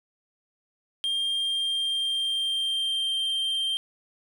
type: tone with pitch glide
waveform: triangle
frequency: 3200 to 3158 Hz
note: G7 to G7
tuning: +35 to +12 cents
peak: -23 dBFS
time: 1.04-3.77 s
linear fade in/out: 0 ms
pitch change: -23 cents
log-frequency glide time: 1.3-3.2 s
effects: none